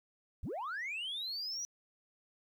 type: linear sweep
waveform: sine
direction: up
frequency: 36.08 to 5920 Hz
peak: -35 dBFS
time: 0.43-1.65 s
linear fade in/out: 0 ms
effects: tanh soft clip ceiling -35 dBFS + 12-bit